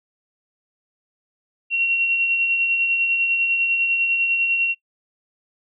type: tone with tremolo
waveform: sine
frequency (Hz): 2737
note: F7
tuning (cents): -36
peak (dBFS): -15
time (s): 1.7-4.75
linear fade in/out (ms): 50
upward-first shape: sine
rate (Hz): 10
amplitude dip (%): 35
effects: noise-tail reverb RT60 0.1 s tail -21 dB re dry